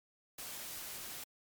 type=noise; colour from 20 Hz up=white; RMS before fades=-45 dBFS; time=0.38-1.24 s; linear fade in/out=5 ms; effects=MP3 96 kbps